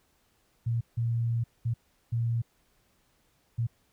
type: tone bursts at uneven times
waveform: sine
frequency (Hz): 116.54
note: A#2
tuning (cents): 0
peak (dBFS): -25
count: 5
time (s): 0.66-0.81 / 0.97-1.44 / 1.65-1.74 / 2.12-2.42 / 3.58-3.67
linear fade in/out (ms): 10
effects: pink hiss -69 dBFS RMS until 3.92 s